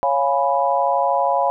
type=chord; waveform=sine; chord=C# dominant seventh; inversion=none; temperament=equal; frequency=554.4 / 698.5 / 830.6 / 987.8 Hz; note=C#5 / E#5 / G#5 / B5; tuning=0 / 0 / 0 / 0 cents; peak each=-21 dBFS; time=0.03-1.5 s; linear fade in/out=0 ms; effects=none